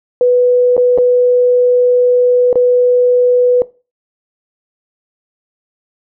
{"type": "tone with dropouts", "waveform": "sine", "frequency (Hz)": 493.9, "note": "B4", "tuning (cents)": 0, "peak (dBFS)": -6, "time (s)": [0.21, 3.62], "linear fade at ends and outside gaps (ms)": 1, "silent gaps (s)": [[0.767, 0.778], [0.977, 0.984], [2.529, 2.556]], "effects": ["noise-tail reverb RT60 0.3 s tail -19 dB re dry"]}